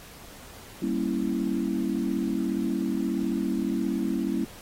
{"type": "chord", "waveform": "sine", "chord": "G diminished seventh", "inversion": "none", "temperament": "equal with one note detuned", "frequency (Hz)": [196, 233.1, 274.8, 329.6], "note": ["G3", "Bb3", "Db4", "Fb4"], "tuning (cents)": [0, 0, -15, 0], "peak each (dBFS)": -30, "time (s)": [0.82, 4.45], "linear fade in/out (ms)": 5, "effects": ["pink hiss -47 dBFS RMS until 4.61 s", "AAC 48 kbps"]}